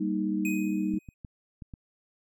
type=chord; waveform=sine; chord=Eb major; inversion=first; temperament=equal; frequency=196 / 233.1 / 311.1 Hz; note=G3 / Bb3 / Eb4; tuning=0 / 0 / 0 cents; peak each=-29 / -34 / -29 dBFS; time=0-0.99 s; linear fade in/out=10 ms
type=tone with exponential decay; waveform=square; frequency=2506 Hz; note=D#7; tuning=12 cents sharp; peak=-31 dBFS; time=0.45-1.14 s; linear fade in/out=2 ms; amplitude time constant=150 ms
type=clicks; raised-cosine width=5 ms; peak=-29 dBFS; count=5; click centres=0.939 / 1.088 / 1.248 / 1.622 / 1.738 s
effects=none